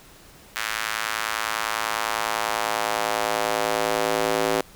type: tone with high-pass filter sweep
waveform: square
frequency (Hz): 55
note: A1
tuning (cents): 0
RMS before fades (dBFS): -25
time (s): 0.56-4.61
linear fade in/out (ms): 0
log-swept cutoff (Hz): 1600 to 420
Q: 1.4
effects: pink hiss -49 dBFS RMS until 4.75 s